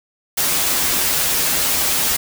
white noise with comb filter, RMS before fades -18 dBFS, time 0.37-2.17 s, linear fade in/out 10 ms, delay 9.3 ms, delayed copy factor -0.75, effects none

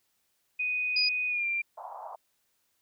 sine tone with pitch glide, 2489 to 2375 Hz, D#7 to D7, 0 to +19 cents, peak -27 dBFS, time 0.59-1.62 s, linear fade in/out 10 ms, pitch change -81 cents, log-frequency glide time 1.28-1.46 s
sine tone, 4932 Hz, D#8, 16 cents flat, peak -24 dBFS, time 0.96-1.09 s, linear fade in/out 5 ms
white band-pass noise, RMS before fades -42 dBFS, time 1.77-2.16 s, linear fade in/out 10 ms, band 650 to 1000 Hz, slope 48 dB/octave
effects white hiss -74 dBFS RMS until 2.81 s

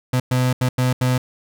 35% pulse tone bursts at uneven times, 126.8 Hz, B2, 46 cents sharp, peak -14 dBFS, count 5, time 0.13-0.2 / 0.31-0.53 / 0.61-0.69 / 0.78-0.93 / 1.01-1.18 s, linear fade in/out 5 ms, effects none

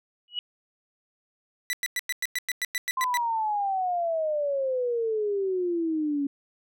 sine tone with exponential growth, 2924 Hz, F#7, 21 cents flat, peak -23 dBFS, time 0.28-0.39 s, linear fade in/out 1 ms, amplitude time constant 23 ms
sawtooth tone bursts, 1975.5 Hz, B6, in tune, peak -22 dBFS, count 12, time 1.7-3.172 s, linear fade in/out 0 ms, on 31 ms, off 100 ms
sine exponential sweep, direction down, 1046.5 to 277.2 Hz, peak -24 dBFS, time 2.97-6.27 s, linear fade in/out 5 ms
effects none

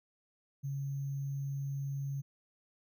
sine tone with sample-and-hold, 138.6 Hz, C#3, in tune, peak -34 dBFS, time 0.63-2.22 s, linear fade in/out 20 ms, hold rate 6300 Hz, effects none

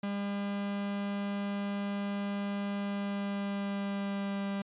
45% pulse tone with pitch glide, 201.2 to 198.43 Hz, G3 to G3, +45 to +21 cents, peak -32 dBFS, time 0.03-4.62 s, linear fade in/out 5 ms, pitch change -24 cents, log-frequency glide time 2.78-4.49 s, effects resampled to 8000 Hz

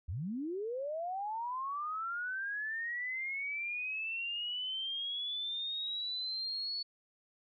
sine linear sweep, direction up, 67.9 to 4435 Hz, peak -35 dBFS, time 0.08-6.83 s, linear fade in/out 10 ms, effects none

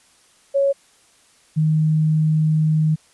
sine tone pair in turn, 554.4 / 155.87 Hz, C#5 / D#3, 0 / +3 cents, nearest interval octave + minor seventh, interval 2197 cents, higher first, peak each -14 dBFS, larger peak neither, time 0.54-0.73 / 1.56-2.96 s, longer second, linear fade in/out 20 ms, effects white hiss -55 dBFS RMS until 3.13 s + resampled to 24000 Hz

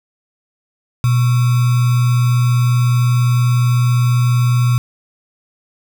sine tone with sample-and-hold, 122.2 Hz, B2, 18 cents flat, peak -10 dBFS, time 1.04-4.78 s, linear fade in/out 0 ms, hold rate 1225 Hz, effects none

